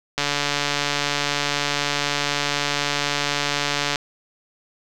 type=click train; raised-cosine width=0.2 ms; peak=-4 dBFS; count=545; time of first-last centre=0.18-3.958 s; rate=144 Hz; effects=none